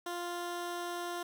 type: tone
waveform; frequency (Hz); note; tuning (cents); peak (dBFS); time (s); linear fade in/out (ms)
15% pulse; 349.2; F4; 0; -30; 0.06-1.23; 5
effects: none